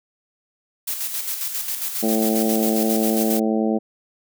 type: noise with tremolo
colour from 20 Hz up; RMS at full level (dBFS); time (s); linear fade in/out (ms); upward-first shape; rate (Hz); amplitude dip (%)
blue; -25; 0.87-3.4; 10; square; 7.4; 45
type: harmonic tone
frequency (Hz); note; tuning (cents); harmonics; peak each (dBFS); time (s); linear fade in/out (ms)
110; A2; 0; 2 / 3 / 4 / 5 / 6 / 7; -20 / -24 / -26 / -28 / -30 / -31; 2.02-3.79; 20
effects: none